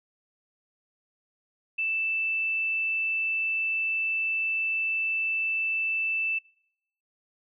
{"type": "tone", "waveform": "sine", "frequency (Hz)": 2647, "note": "E7", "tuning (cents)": 7, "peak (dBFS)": -25, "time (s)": [1.78, 6.39], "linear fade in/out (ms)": 10, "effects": ["noise-tail reverb RT60 0.8 s tail -25 dB re dry"]}